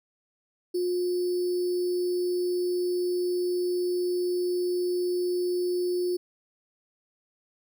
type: tone with sample-and-hold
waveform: sine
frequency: 357.6 Hz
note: F4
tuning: 41 cents sharp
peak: -24 dBFS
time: 0.74-6.17 s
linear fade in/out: 10 ms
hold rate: 4900 Hz
effects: none